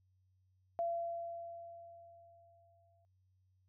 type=tone with exponential decay; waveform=sine; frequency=680 Hz; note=F5; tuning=46 cents flat; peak=-32 dBFS; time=0.79-3.05 s; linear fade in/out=0 ms; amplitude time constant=490 ms; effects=added 93 Hz sine -70 dBFS peak until 3.68 s